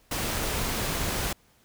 pink noise, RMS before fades -29 dBFS, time 0.11-1.33 s, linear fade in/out 5 ms, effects pink hiss -62 dBFS RMS until 1.64 s

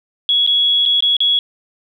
sine tone with dropouts, 3351 Hz, G#7, 15 cents sharp, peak -11 dBFS, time 0.29-1.39 s, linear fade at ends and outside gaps 1 ms, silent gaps 0.465-0.474 / 0.854-0.86 / 1.006-1.024 / 1.167-1.204 s, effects 8-bit

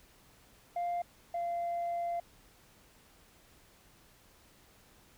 sine tone pair in turn, 698.5 / 689.7 Hz, F5 / F5, 0 / -22 cents, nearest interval unison, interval 22 cents, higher first, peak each -29 / -30 dBFS, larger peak first, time 0.76-1.02 / 1.34-2.2 s, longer second, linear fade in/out 5 ms, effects tanh soft clip ceiling -30 dBFS + pink hiss -62 dBFS RMS until 5.17 s

